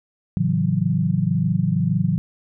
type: chord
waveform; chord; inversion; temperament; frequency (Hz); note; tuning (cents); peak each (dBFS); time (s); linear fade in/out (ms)
sine; F# minor seventh; first; equal with one note detuned; 110 / 138.59 / 163.01 / 185; A2 / C#3 / E3 / F#3; 0 / 0 / -19 / 0; -25 / -24 / -21 / -22; 0.37-2.18; 0
effects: none